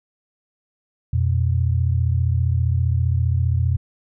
sine tone pair together, 86.1 / 121.2 Hz, F2 / B2, -24 / -32 cents, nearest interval tritone, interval 592 cents, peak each -18 / -20 dBFS, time 1.13-3.77 s, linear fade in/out 5 ms, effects none

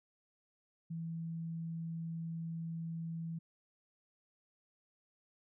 sine tone, 164.81 Hz, E3, in tune, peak -38 dBFS, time 0.9-3.39 s, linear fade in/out 10 ms, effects none

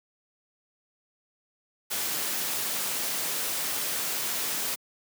white noise, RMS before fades -30 dBFS, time 1.9-4.76 s, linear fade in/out 20 ms, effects high-pass 150 Hz 12 dB/octave

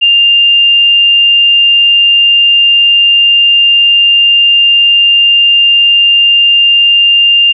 sine tone, 2799 Hz, F7, 3 cents sharp, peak -3 dBFS, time 0.01-7.53 s, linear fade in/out 20 ms, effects none

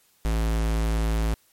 square tone, 54.9 Hz, A1, 3 cents flat, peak -22 dBFS, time 0.25-1.34 s, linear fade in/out 0 ms, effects white hiss -62 dBFS RMS until 1.52 s + MP3 64 kbps

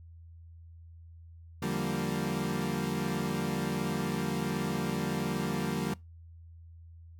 30% pulse chord, G minor seventh, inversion second, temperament equal with one note detuned, 146.83 / 174.61 / 196 / 232 Hz, D3 / F3 / G3 / Bb3, 0 / 0 / 0 / -8 cents, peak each -33 dBFS, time 1.62-5.94 s, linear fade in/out 5 ms, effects noise-tail reverb RT60 0.2 s tail -22 dB re dry + added 83 Hz sine -48 dBFS peak until 7.19 s

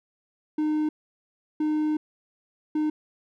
triangle tone bursts at uneven times, 305.9 Hz, D#4, 29 cents flat, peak -20 dBFS, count 3, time 0.58-0.89 / 1.6-1.97 / 2.75-2.9 s, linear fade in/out 5 ms, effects none

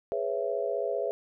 sine chord, C# minor seventh, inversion second, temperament just, 415.8 / 498.9 / 554.4 / 665.2 Hz, G#4 / B4 / C#5 / E5, +2 / +17 / 0 / +16 cents, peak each -33 dBFS, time 0.12-1.11 s, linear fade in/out 0 ms, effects none

